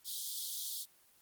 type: high-pass noise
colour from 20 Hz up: pink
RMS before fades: -40 dBFS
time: 0.04-0.86 s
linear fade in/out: 50 ms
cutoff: 3300 Hz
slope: 96 dB/octave
effects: white hiss -66 dBFS RMS until 1.21 s + Opus 24 kbps